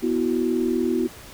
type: chord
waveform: sine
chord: B suspended fourth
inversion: none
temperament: equal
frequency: 246.9 / 329.6 / 370 Hz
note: B3 / E4 / F#4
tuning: 0 / 0 / 0 cents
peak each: -24 dBFS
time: 0.02-1.08 s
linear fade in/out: 20 ms
effects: pink hiss -43 dBFS RMS until 1.33 s